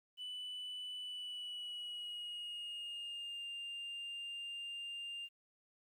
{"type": "tone with pitch glide", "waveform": "sine", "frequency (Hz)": [2984, 2800], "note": ["F#7", "F7"], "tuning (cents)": [14, 4], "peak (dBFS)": -40, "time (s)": [0.17, 5.29], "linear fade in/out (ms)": 50, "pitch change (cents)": -110, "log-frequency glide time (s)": [0.99, 3.45], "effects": ["tanh soft clip ceiling -41 dBFS", "12-bit"]}